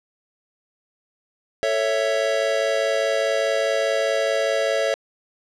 square chord, A major, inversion none, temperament equal with one note detuned, 444.3 / 554.4 / 659.3 Hz, A4 / C#5 / E5, +17 / 0 / 0 cents, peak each -27 / -23 / -24 dBFS, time 1.63-4.94 s, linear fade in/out 0 ms, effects low-pass 6000 Hz 12 dB/octave

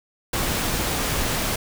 pink noise, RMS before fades -24 dBFS, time 0.33-1.56 s, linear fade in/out 5 ms, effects none

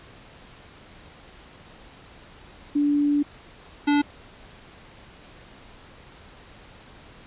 sine / square tone pair in turn, 290.4 / 290.4 Hz, D4 / D4, -19 / -19 cents, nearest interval unison, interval 0 cents, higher neither, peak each -18 / -18 dBFS, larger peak neither, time 2.75-3.23 / 3.87-4.02 s, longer first, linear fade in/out 10 ms, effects pink hiss -48 dBFS RMS until 7.26 s + resampled to 8000 Hz

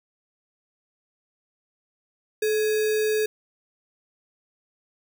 sine tone with sample-and-hold, 430.8 Hz, A4, 37 cents flat, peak -20 dBFS, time 2.42-3.26 s, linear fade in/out 5 ms, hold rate 2100 Hz, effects none

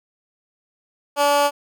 15% pulse tone with high-pass filter, 287.7 Hz, D4, 36 cents flat, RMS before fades -17 dBFS, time 1.16-1.51 s, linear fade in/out 50 ms, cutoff 640 Hz, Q 1.6, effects none

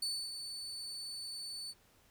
35% pulse tone with ADSR envelope, 4491 Hz, C#8, 22 cents sharp, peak -32 dBFS, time 0.02-1.74 s, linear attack 5 ms, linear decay 270 ms, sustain -8 dB, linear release 42 ms, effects pink hiss -67 dBFS RMS until 2.1 s

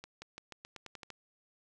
accelerating click train, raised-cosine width 0.2 ms, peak -28 dBFS, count 10, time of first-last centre 0.04-1.103 s, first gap 180 ms, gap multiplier 0.89, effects none

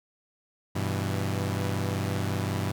sawtooth chord, E minor, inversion first, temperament equal, 98 / 123.47 / 164.81 Hz, G2 / B2 / E3, 0 / 0 / 0 cents, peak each -25 / -29 / -30 dBFS, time 0.75-2.72 s, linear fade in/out 10 ms, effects none

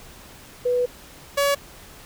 sine / sawtooth tone pair in turn, 492.7 / 565.3 Hz, B4 / C#5, -4 / +34 cents, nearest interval major second, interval 238 cents, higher second, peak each -18 / -14 dBFS, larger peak second, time 0.65-0.86 / 1.37-1.55 s, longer first, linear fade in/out 10 ms, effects pink hiss -45 dBFS RMS until 2.05 s

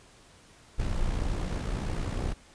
brown noise with amplitude modulation, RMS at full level -27 dBFS, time 0.78-2.34 s, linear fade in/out 20 ms, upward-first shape sine, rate 61.8 Hz, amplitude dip 55%, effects pink hiss -56 dBFS RMS until 2.54 s + resampled to 22050 Hz

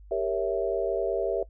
sine chord, G diminished seventh, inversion none, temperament equal with one note detuned, 395.6 / 466.2 / 554.4 / 659.3 Hz, G4 / Bb4 / Db5 / Fb5, +16 / 0 / 0 / 0 cents, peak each -30 / -30 / -31 / -29 dBFS, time 0.11-1.43 s, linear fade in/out 5 ms, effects noise-tail reverb RT60 0.1 s tail -20 dB re dry + added 50 Hz sine -46 dBFS peak until 1.49 s

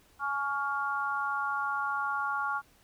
harmonic tone, 280.3 Hz, C#4, 19 cents sharp, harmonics 3 / 4 / 5, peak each -35 / -33 / -32 dBFS, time 0.19-2.62 s, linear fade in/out 50 ms, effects pink hiss -63 dBFS RMS until 2.83 s

